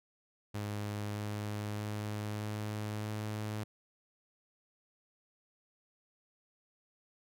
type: tone with pitch steps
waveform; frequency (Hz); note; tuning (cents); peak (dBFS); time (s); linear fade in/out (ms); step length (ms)
sawtooth; 103.83 / 104.55 / 105.28 / 106.01 / 106.75; G#2 / G#2 / G#2 / G#2 / G#2; 0 / +12 / +24 / +36 / +48; -32; 0.54-3.64; 10; 620
effects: none